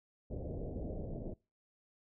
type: low-pass noise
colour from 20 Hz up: pink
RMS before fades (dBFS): -41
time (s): 0.3-1.34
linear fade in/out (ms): 10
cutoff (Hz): 630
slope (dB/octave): 48
effects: noise-tail reverb RT60 0.3 s tail -24 dB re dry